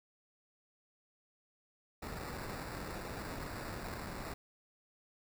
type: noise with sample-and-hold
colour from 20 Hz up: pink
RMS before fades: -43 dBFS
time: 2.02-4.34 s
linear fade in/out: 5 ms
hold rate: 3150 Hz
effects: none